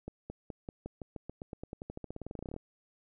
accelerating click train, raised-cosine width 2 ms, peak -27 dBFS, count 29, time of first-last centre 0.08-2.564 s, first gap 220 ms, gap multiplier 0.92, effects none

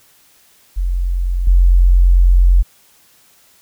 sine tone with level steps, 44.48 Hz, F1, 32 cents sharp, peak -14 / -6 dBFS, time 0.76-2.63 s, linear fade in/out 20 ms, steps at 1.47 s, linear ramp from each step 5 ms, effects white hiss -51 dBFS RMS until 3.61 s

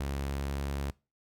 sawtooth tone with pitch glide, 69.3 to 69.82 Hz, C#2 to C#2, 0 to +13 cents, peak -28 dBFS, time 0-0.91 s, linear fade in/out 5 ms, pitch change +13 cents, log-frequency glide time 0.24-0.66 s, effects noise-tail reverb RT60 0.3 s tail -23 dB re dry

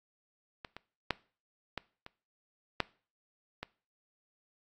clicks, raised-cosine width 0.3 ms, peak -25 / -27 / -12 / -19 / -29 / -11 / -22 dBFS, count 7, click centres 0.648 / 0.766 / 1.107 / 1.777 / 2.064 / 2.803 / 3.63 s, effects noise-tail reverb RT60 0.4 s tail -21 dB re dry + AAC 64 kbps

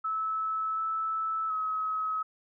sine tone with pitch steps, 1303 / 1311 / 1279 Hz, E6 / E6 / D#6, -20 / -10 / +47 cents, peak -28 dBFS, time 0.04-2.23 s, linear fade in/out 10 ms, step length 730 ms, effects none

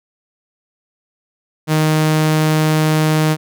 sawtooth tone, 155.56 Hz, D#3, in tune, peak -8 dBFS, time 1.67-3.37 s, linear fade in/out 50 ms, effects none

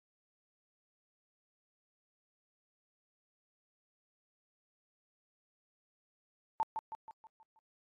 sine tone with echo, 887 Hz, A5, 14 cents sharp, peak -28 dBFS, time 6.6-6.63 s, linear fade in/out 0 ms, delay 160 ms, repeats 6, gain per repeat -6 dB, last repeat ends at 7.59 s, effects AAC 32 kbps

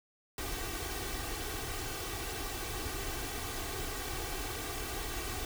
pink noise with comb filter, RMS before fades -38 dBFS, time 0.38-5.45 s, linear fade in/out 2 ms, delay 2.6 ms, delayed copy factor +0.75, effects none

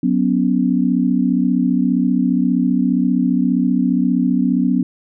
sine chord, F# suspended fourth, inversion none, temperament equal with one note detuned, 185 / 246.9 / 281.9 Hz, F#3 / B3 / C#4, 0 / 0 / +29 cents, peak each -18 / -16 / -19 dBFS, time 0.03-4.83 s, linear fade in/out 5 ms, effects none

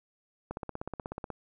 click train, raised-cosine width 1 ms, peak -22 dBFS, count 14, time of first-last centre 0.51-1.303 s, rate 16.4 Hz, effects none

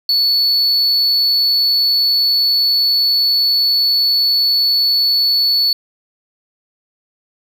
triangle tone, 4435 Hz, C#8, in tune, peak -10 dBFS, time 0.09-5.73 s, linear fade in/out 2 ms, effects 7-bit

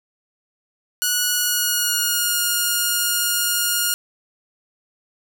5% pulse tone with pitch glide, 1463 to 1423.8 Hz, F#6 to F6, -20 to +33 cents, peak -7 dBFS, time 1.02-3.94 s, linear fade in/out 0 ms, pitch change -47 cents, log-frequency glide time 1.26-2.4 s, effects none

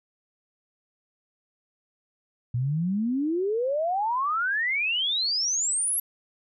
sine exponential sweep, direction up, 116.6 to 11590 Hz, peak -23 dBFS, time 2.54-6 s, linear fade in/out 5 ms, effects none

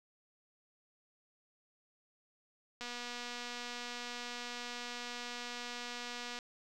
click train, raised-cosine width 0.2 ms, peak -26 dBFS, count 867, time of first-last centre 2.81-6.389 s, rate 242 Hz, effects none

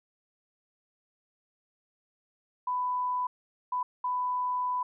sine tone bursts at uneven times, 996 Hz, B5, 14 cents sharp, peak -27 dBFS, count 3, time 2.67-3.27 / 3.72-3.83 / 4.04-4.83 s, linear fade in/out 5 ms, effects none

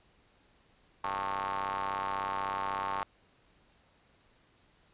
sawtooth ring-modulated tone, 96.3 Hz, G2, 30 cents flat, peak -25 dBFS, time 1.04-3.03 s, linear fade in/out 0 ms, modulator 993 Hz, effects pink hiss -66 dBFS RMS until 4.93 s + resampled to 8000 Hz

